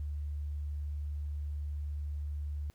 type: tone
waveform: sine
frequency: 73.42 Hz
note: D2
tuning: in tune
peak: -34 dBFS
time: 0-2.7 s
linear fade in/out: 0 ms
effects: pink hiss -70 dBFS RMS until 2.74 s